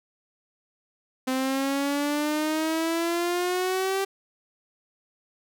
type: exponential sweep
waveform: sawtooth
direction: up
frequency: 257.7 to 392 Hz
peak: -20 dBFS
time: 1.27-4.05 s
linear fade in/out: 10 ms
effects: none